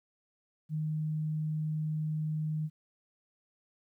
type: tone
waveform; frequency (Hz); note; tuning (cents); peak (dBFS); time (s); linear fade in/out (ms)
sine; 154.7; D#3; -10; -30; 0.69-2.7; 50
effects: 12-bit